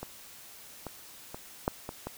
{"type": "clicks", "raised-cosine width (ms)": 1, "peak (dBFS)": [-23, -23, -25, -12, -22, -21], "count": 6, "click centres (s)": [0.03, 0.867, 1.345, 1.679, 1.891, 2.07], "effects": ["white hiss -50 dBFS RMS until 2.17 s"]}